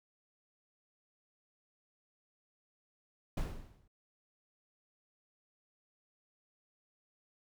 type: noise with exponential decay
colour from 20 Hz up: brown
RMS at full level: -31 dBFS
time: 3.37-3.88 s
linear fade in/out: 5 ms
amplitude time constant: 110 ms
effects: none